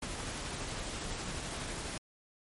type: noise with tremolo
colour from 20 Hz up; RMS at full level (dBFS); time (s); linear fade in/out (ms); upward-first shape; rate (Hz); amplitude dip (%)
pink; -38; 0.02-1.98; 5; triangle; 12; 25
effects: MP3 48 kbps